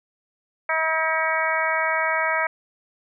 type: harmonic tone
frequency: 320 Hz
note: D#4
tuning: 49 cents sharp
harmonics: 2 / 3 / 4 / 5 / 6 / 7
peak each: -27 / -27 / -27 / -27 / -27 / -27 dBFS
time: 0.69-2.47 s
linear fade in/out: 5 ms
effects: none